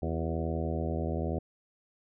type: harmonic tone with a mistuned harmonic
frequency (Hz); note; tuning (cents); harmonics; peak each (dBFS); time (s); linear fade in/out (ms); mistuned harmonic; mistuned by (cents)
80.8; E2; -34; 1 / 2 / 3 / 4 / 5 / 6 / 7 / 8 / 9; -33 / -36 / -38 / -39 / -40 / -41 / -41 / -42 / -43; 0.02-1.39; 5; 4; +61
effects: none